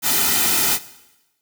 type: noise with comb filter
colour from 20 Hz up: white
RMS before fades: -18 dBFS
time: 0.02-0.79 s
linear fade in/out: 50 ms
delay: 1.8 ms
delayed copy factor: -0.7
effects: noise-tail reverb RT60 1.0 s tail -17 dB re dry